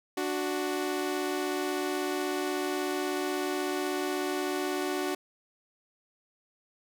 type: tone pair together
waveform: sawtooth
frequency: 293.7 / 370 Hz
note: D4 / F#4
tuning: 0 / 0 cents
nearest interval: major third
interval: 400 cents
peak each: -29 / -27 dBFS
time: 0.17-5.15 s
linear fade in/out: 5 ms
effects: none